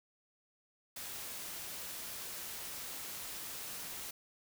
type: noise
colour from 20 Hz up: white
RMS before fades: -44 dBFS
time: 0.96-4.11 s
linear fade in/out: 5 ms
effects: none